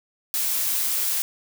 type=noise; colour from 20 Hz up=blue; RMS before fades=-24 dBFS; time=0.34-1.22 s; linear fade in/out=0 ms; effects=none